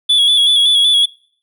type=tone with vibrato; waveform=triangle; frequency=3400 Hz; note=G#7; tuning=40 cents sharp; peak=-7 dBFS; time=0.09-1.06 s; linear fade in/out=10 ms; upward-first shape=square; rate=5.3 Hz; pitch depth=35 cents each way; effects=noise-tail reverb RT60 0.6 s tail -26 dB re dry